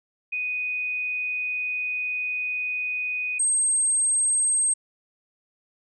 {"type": "tone pair in turn", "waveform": "sine", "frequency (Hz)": [2489, 8393], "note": ["D#7", "C9"], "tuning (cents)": [0, 4], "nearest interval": "octave + major sixth", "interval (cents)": 2104, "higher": "second", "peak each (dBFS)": [-25, -19], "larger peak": "second", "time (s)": [[0.32, 3.39], [3.39, 4.74]], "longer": "first", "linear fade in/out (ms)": 10, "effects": []}